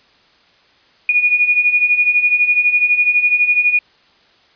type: beating tone pair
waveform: sine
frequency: 2443 / 2455 Hz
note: D#7 / D#7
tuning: -32 / -24 cents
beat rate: 12 Hz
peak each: -17 / -12 dBFS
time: 1.09-3.79 s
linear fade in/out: 2 ms
effects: white hiss -52 dBFS RMS until 4.55 s + resampled to 11025 Hz